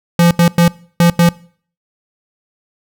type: tone bursts at uneven times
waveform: square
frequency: 171.4 Hz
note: F3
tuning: 32 cents flat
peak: -7 dBFS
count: 5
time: 0.19-0.31 / 0.39-0.48 / 0.58-0.68 / 1-1.1 / 1.19-1.29 s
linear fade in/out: 2 ms
effects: noise-tail reverb RT60 0.5 s tail -22 dB re dry